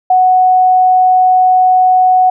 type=tone; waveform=sine; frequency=740 Hz; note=F#5; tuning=in tune; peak=-5 dBFS; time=0.1-2.3 s; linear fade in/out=5 ms; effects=none